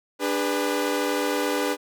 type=chord; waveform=sawtooth; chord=G# diminished; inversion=second; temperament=equal with one note detuned; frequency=293.7 / 405.4 / 493.9 Hz; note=D4 / G#4 / B4; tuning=0 / -42 / 0 cents; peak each=-23 / -24 / -23 dBFS; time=0.19-1.77 s; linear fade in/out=50 ms; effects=none